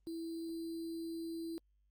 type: tone with sample-and-hold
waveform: sine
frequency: 330 Hz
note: E4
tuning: 2 cents sharp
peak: -39 dBFS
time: 0.07-1.58 s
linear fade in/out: 0 ms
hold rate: 4410 Hz
effects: added 50 Hz sine -70 dBFS peak until 1.9 s + Opus 24 kbps